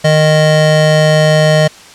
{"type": "tone pair together", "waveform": "square", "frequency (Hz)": [154.5, 618], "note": ["D#3", "D#5"], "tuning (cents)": [-12, -12], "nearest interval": "2 octaves", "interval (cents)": 2400, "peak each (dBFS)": -10, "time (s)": [0.04, 1.68], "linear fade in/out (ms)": 10, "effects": ["white hiss -36 dBFS RMS until 1.94 s", "low-pass 7000 Hz 12 dB/octave"]}